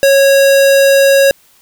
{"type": "tone", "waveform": "square", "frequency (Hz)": 550, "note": "C#5", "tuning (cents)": -14, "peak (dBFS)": -6, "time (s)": [0.03, 1.31], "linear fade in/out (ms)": 0, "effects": ["white hiss -49 dBFS RMS until 1.61 s"]}